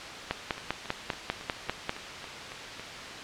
two click trains, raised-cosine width 0.3 ms, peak -24 / -11 dBFS, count 9 / 9, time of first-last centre 0.58-2.796 / 0.31-1.894 s, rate 3.61 / 5.05 Hz, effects white hiss -39 dBFS RMS until 3.23 s + low-pass 4000 Hz 12 dB/octave

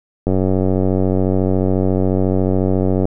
click train, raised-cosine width 2 ms, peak -4 dBFS, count 263, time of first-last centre 0.27-3.054 s, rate 94.1 Hz, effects none

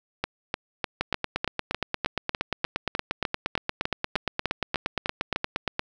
two click trains, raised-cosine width 0.3 ms, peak -9 / -9 dBFS, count 18 / 42, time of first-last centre 0.24-5.36 / 1.01-5.794 s, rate 3.32 / 8.57 Hz, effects none

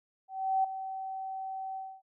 sine tone with ADSR envelope, 766 Hz, G5, 40 cents flat, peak -23 dBFS, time 0.28-2.02 s, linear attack 360 ms, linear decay 8 ms, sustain -12 dB, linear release 260 ms, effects none

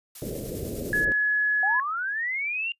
blue noise with tremolo, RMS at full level -40 dBFS, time 0.15-1.05 s, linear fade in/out 5 ms, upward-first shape square, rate 10 Hz, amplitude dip 30%
white low-pass noise, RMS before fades -33 dBFS, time 0.22-1.12 s, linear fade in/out 0 ms, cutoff 550 Hz, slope 48 dB/octave
sine tone, 1695 Hz, G#6, 35 cents sharp, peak -20 dBFS, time 0.93-1.8 s, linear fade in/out 2 ms
sine linear sweep, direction up, 740 to 2809 Hz, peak -26 dBFS, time 1.63-2.72 s, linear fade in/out 2 ms
effects noise-tail reverb RT60 0.1 s tail -23 dB re dry + resampled to 32000 Hz

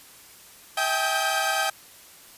sawtooth tone cluster, 646 / 784 / 848 / 1260 / 1577 Hz, E5 / G5 / G#5 / D#6 / G6, -35 / 0 / +36 / +21 / +10 cents, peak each -27 / -23 / -30 / -27 / -24 dBFS, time 0.77-1.7 s, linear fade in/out 5 ms, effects white hiss -49 dBFS RMS until 2.37 s + resampled to 32000 Hz

